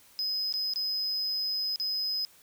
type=tone with dropouts; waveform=triangle; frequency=5050 Hz; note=D#8; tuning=25 cents sharp; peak=-27 dBFS; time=0.19-2.25 s; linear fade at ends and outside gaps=0 ms; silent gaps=0.525-0.539 / 0.736-0.759 / 1.759-1.799 s; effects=white hiss -58 dBFS RMS until 2.42 s